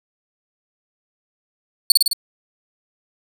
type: tone with echo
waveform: sawtooth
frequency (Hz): 4435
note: C#8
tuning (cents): 0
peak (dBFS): -3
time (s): 1.9-1.92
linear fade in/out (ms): 2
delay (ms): 53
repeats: 4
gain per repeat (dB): -3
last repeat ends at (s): 2.132
effects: none